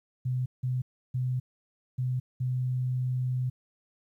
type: tone bursts at uneven times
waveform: sine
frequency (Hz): 127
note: B2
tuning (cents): +49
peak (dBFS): -26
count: 5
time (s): 0.25-0.46 / 0.63-0.82 / 1.14-1.4 / 1.98-2.2 / 2.4-3.5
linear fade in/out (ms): 10
effects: 11-bit